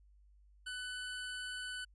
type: tone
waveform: 25% pulse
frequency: 1497 Hz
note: F#6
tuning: 20 cents sharp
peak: -37 dBFS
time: 0.66-1.85 s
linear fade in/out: 10 ms
effects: added 50 Hz sine -61 dBFS peak until 1.94 s + resampled to 24000 Hz